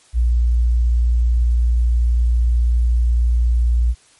sine tone, 59.1 Hz, A#1, 24 cents sharp, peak -12 dBFS, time 0.13-3.95 s, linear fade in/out 50 ms, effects white hiss -52 dBFS RMS until 4.19 s + MP3 48 kbps

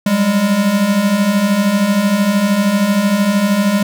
square beating tone pair, 191.4 / 204.4 Hz, G3 / G#3, -41 / -27 cents, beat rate 13 Hz, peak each -19 / -13 dBFS, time 0.06-3.83 s, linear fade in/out 5 ms, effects none

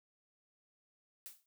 blue noise with exponential decay, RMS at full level -45 dBFS, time 1.26-1.46 s, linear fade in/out 0 ms, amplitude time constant 42 ms, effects none

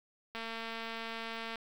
click train, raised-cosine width 0.3 ms, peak -25 dBFS, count 275, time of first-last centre 0.35-1.557 s, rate 227 Hz, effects 9-bit

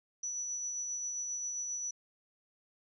sine tone with tremolo, 5920 Hz, F#8, in tune, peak -34 dBFS, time 0.23-1.91 s, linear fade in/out 5 ms, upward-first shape sine, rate 7.5 Hz, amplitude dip 25%, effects none

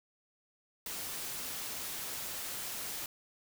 white noise, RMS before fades -40 dBFS, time 0.86-3.06 s, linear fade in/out 2 ms, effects none

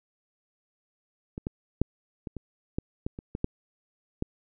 clicks, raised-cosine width 3 ms, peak -22 / -17 / -9 / -22 / -23 / -15 / -17 / -25 / -19 / -12 / -15 dBFS, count 11, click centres 1.379 / 1.469 / 1.816 / 2.272 / 2.367 / 2.785 / 3.065 / 3.189 / 3.351 / 3.444 / 4.224 s, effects none

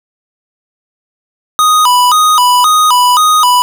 square tone with vibrato, 1108.7 Hz, C#6, in tune, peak -6 dBFS, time 1.59-3.62 s, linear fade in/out 0 ms, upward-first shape square, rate 1.9 Hz, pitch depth 200 cents each way, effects none

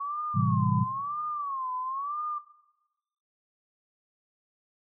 sine tone with vibrato, 1108.7 Hz, C#6, in tune, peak -30 dBFS, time 0-2.39 s, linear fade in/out 10 ms, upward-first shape sine, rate 1 Hz, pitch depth 160 cents each way
sine chord, A minor seventh, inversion none, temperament equal, 110 / 130.81 / 164.81 / 196 Hz, A2 / C3 / E3 / G3, 0 / 0 / 0 / 0 cents, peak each -27 / -27 / -29 / -30 dBFS, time 0.34-0.85 s, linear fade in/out 20 ms
effects noise-tail reverb RT60 1.0 s tail -18 dB re dry

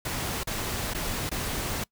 pink noise with dropouts, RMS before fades -31 dBFS, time 0.05-1.84 s, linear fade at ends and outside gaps 5 ms, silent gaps 0.435-0.471 / 0.937-0.946 / 1.294-1.314 s, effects noise-tail reverb RT60 0.1 s tail -23 dB re dry

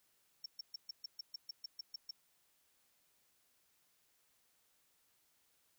triangle tone bursts, 5470 Hz, F8, 37 cents flat, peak -40 dBFS, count 12, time 0.44-2.11 s, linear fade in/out 5 ms, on 20 ms, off 130 ms, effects white hiss -75 dBFS RMS until 5.78 s

